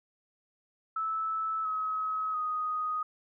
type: tone with pitch steps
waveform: sine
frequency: 1309 / 1277.6 / 1247 Hz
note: E6 / D#6 / D#6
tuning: -13 / +45 / +3 cents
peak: -29 dBFS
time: 0.96-3.03 s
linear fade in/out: 5 ms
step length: 690 ms
effects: none